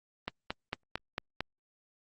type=click train; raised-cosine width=0.3 ms; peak=-16 dBFS; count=6; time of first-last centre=0.28-1.406 s; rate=4.44 Hz; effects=Opus 24 kbps

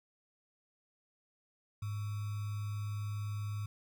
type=tone with sample-and-hold; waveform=sine; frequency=103.83 Hz; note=G#2; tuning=in tune; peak=-35 dBFS; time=1.82-3.66 s; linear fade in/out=5 ms; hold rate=1225 Hz; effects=none

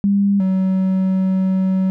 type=tone pair in turn; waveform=sine / triangle; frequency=200 / 188.77 Hz; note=G3 / F#3; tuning=+35 / +35 cents; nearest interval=minor second; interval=100 cents; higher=first; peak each=-12 dBFS; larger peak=neither; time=0.04-0.4 / 0.4-1.9 s; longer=second; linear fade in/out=0 ms; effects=none

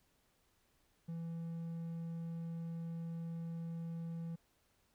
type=tone; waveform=triangle; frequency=166.4 Hz; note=E3; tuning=17 cents sharp; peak=-38 dBFS; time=1.08-4.36 s; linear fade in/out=10 ms; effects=pink hiss -75 dBFS RMS until 4.94 s

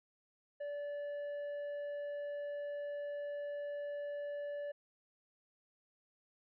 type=tone with tanh clipping; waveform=triangle; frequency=579 Hz; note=D5; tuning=25 cents flat; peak=-40 dBFS; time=0.6-4.72 s; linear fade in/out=10 ms; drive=10 dB; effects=none

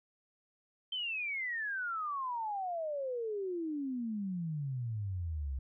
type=exponential sweep; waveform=sine; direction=down; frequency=3136 to 64.1 Hz; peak=-34 dBFS; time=0.92-5.59 s; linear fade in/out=5 ms; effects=none

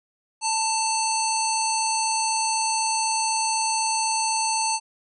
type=harmonic tone; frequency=888 Hz; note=A5; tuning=16 cents sharp; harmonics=1 / 3 / 5 / 7 / 9 / 10; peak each=-24 / -32 / -29 / -29 / -33 / -31 dBFS; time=0.41-4.8 s; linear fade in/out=50 ms; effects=none

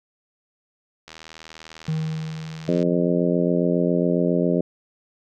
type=click train; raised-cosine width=0.2 ms; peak=-22 dBFS; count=141; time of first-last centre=1.08-2.828 s; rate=80.1 Hz
type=tone with exponential decay; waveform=triangle; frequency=157.8 Hz; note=D#3; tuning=25 cents sharp; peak=-18 dBFS; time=1.88-3.95 s; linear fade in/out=5 ms; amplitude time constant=450 ms
type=harmonic tone; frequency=87.31 Hz; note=F2; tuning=in tune; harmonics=2 / 3 / 4 / 5 / 6 / 7; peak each=-22 / -24 / -25 / -26 / -27 / -27 dBFS; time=2.68-4.61 s; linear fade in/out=5 ms
effects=none

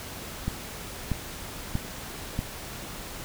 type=click train; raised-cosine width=5 ms; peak=-14 dBFS; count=4; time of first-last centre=0.48-2.391 s; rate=1.57 Hz; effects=pink hiss -39 dBFS RMS until 3.24 s

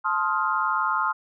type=chord; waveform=sine; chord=F dominant seventh; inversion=first; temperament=just; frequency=873.1 / 1047.7 / 1257.2 / 1396.9 Hz; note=A5 / C6 / Eb6 / F6; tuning=-14 / +2 / +18 / 0 cents; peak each=-29 / -26 / -26 / -27 dBFS; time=0.04-1.13 s; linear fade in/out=20 ms; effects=none

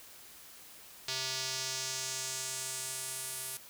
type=tone with band-pass filter sweep; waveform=square; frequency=131 Hz; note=C3; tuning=2 cents sharp; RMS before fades=-38 dBFS; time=1.08-3.57 s; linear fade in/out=2 ms; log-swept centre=4700 to 11000 Hz; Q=1.9; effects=white hiss -53 dBFS RMS until 3.69 s

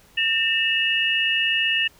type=tone cluster; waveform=sine; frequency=1809 / 2652 / 2872 Hz; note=A6 / E7 / F7; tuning=+48 / +10 / +48 cents; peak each=-24 / -23 / -22 dBFS; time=0.17-1.88 s; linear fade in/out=10 ms; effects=pink hiss -54 dBFS RMS until 1.99 s

